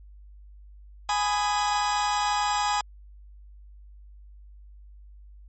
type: chord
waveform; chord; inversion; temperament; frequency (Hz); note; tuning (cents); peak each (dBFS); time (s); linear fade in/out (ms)
40% pulse; G# minor; none; just; 830.6 / 996.7 / 1245.9; G#5 / B5 / D#6; 0 / +16 / +2; -24 / -29 / -30; 1.09-2.81; 2
effects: added 50 Hz sine -45 dBFS peak until 5.48 s + MP3 32 kbps